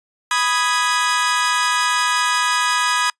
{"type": "chord", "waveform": "sawtooth", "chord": "G# minor", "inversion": "first", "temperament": "equal", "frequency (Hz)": [987.8, 1244.5, 1661.2], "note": ["B5", "D#6", "G#6"], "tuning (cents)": [0, 0, 0], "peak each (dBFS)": -17, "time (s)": [0.31, 3.1], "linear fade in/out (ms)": 2, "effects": ["noise-tail reverb RT60 0.1 s tail -26 dB re dry", "resampled to 22050 Hz"]}